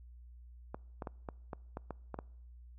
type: clicks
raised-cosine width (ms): 1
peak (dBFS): -26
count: 9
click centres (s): 0.745 / 1.022 / 1.072 / 1.288 / 1.532 / 1.771 / 1.907 / 2.143 / 2.189
effects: noise-tail reverb RT60 0.8 s tail -25 dB re dry + added 60 Hz sine -51 dBFS peak until 2.78 s